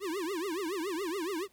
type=tone with vibrato; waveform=square; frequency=358.1 Hz; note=F4; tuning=43 cents sharp; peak=-33 dBFS; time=0-1.48 s; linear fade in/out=50 ms; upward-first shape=triangle; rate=7.1 Hz; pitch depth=290 cents each way; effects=pink hiss -66 dBFS RMS until 1.52 s